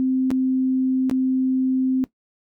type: tone with dropouts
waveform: sine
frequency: 260 Hz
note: C4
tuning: 11 cents flat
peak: -17 dBFS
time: 0-2.04 s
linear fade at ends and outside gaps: 0 ms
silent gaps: 0.305-0.314 / 1.097-1.112 s
effects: noise-tail reverb RT60 0.1 s tail -17 dB re dry